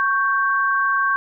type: tone pair together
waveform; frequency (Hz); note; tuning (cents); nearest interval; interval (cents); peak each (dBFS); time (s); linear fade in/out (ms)
sine; 1108.7 / 1568; C#6 / G6; 0 / 0; tritone; 600; -19; 0-1.16; 0
effects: none